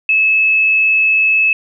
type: tone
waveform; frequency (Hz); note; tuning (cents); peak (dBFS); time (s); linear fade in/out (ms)
sine; 2598; E7; -26; -9; 0.09-1.53; 2
effects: none